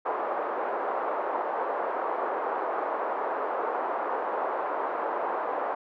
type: band-pass noise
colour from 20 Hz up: white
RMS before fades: -30 dBFS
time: 0.05-5.75 s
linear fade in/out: 10 ms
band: 400 to 1100 Hz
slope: 24 dB/octave
effects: none